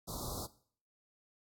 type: band-stop noise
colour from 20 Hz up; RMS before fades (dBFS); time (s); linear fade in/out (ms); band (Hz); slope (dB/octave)
pink; -41; 0.07-0.47; 20; 1300 to 3700; 96
effects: noise-tail reverb RT60 0.5 s tail -17 dB re dry + AAC 64 kbps